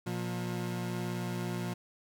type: tone pair together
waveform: 30% pulse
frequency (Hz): 119.3 / 177.84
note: A#2 / F3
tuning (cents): +41 / +32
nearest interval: perfect fifth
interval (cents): 691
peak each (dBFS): -34 / -33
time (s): 0.06-1.74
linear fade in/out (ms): 10
effects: none